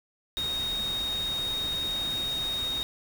sine tone in noise, 3729 Hz, A#7, in tune, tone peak -28 dBFS, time 0.37-2.83 s, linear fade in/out 0 ms, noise pink, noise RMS -39 dBFS, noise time 0.37-2.83 s, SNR +8 dB, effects none

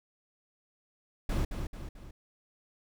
brown noise with echo, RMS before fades -29 dBFS, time 1.29-1.45 s, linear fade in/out 5 ms, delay 220 ms, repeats 3, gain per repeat -6 dB, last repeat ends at 2.11 s, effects none

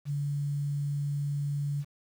sine tone, 143.6 Hz, D3, 39 cents flat, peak -28 dBFS, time 0.05-1.85 s, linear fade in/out 50 ms, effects 9-bit

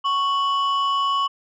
sine tone pair together, 1108.7 / 2968 Hz, C#6 / F#7, 0 / +5 cents, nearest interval octave + perfect fourth, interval 1705 cents, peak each -17 / -24 dBFS, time 0.04-1.28 s, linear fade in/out 20 ms, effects tanh soft clip ceiling -16 dBFS

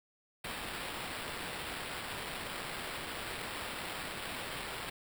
blue noise with sample-and-hold, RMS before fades -41 dBFS, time 0.44-4.9 s, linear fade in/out 5 ms, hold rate 6300 Hz, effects none

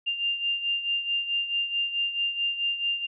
sine beating tone pair, 2794 / 2798.6 Hz, F7 / F7, 0 / +3 cents, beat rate 4.6 Hz, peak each -26 / -32 dBFS, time 0.06-3.07 s, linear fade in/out 20 ms, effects none

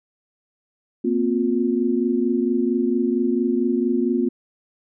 sine tone cluster, 233.6 / 258 / 355.1 Hz, A#3 / C4 / F4, +4 / -24 / +29 cents, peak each -22 dBFS, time 1.04-4.29 s, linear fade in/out 10 ms, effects none

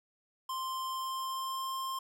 square tone with pitch glide, 1046.5 to 1057.4 Hz, C6 to C6, 0 to +18 cents, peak -35 dBFS, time 0.49-1.99 s, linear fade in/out 5 ms, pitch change +18 cents, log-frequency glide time 0.84-1.75 s, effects none

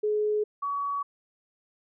sine tone pair in turn, 422.8 / 1131.2 Hz, G#4 / C#6, +31 / +35 cents, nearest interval octave + perfect fourth, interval 1704 cents, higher second, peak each -23 / -27 dBFS, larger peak first, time 0.03-0.44 / 0.62-1.03 s, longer neither, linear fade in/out 10 ms, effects none

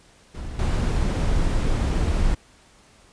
brown noise with level steps, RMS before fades -32 / -21 dBFS, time 0.34-2.35 s, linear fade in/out 10 ms, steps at 0.59 s, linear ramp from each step 2 ms, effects pink hiss -54 dBFS RMS until 3.12 s + resampled to 22050 Hz

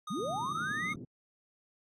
square tone, 1235 Hz, D#6, 13 cents flat, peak -39 dBFS, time 0.07-0.94 s, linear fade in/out 5 ms
sine linear sweep, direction up, 151.9 to 2202 Hz, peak -33 dBFS, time 0.1-0.93 s, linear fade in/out 10 ms
pink band-pass noise, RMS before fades -44 dBFS, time 0.17-1.05 s, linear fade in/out 5 ms, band 130 to 320 Hz, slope 24 dB/octave
effects low-pass 9000 Hz 12 dB/octave + AAC 48 kbps

